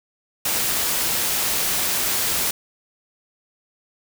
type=noise; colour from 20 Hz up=white; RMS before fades=-22 dBFS; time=0.45-2.51 s; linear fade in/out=5 ms; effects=none